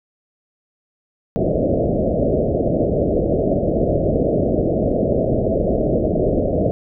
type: low-pass noise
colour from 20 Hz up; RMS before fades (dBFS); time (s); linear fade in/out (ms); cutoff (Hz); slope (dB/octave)
white; -18; 1.36-6.71; 0; 660; 96
effects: none